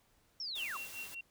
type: linear sweep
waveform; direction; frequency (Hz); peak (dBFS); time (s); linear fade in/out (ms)
sine; down; 5588 to 987.8; -38; 0.4-0.77; 2
type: noise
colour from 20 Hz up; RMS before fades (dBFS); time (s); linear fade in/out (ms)
white; -49; 0.55-1.15; 10
type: tone with tremolo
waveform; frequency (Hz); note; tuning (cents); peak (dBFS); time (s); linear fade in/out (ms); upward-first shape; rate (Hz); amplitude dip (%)
sine; 2738; F7; -35; -40; 0.57-1.21; 5; sine; 5.2; 95
effects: pink hiss -71 dBFS RMS until 1.3 s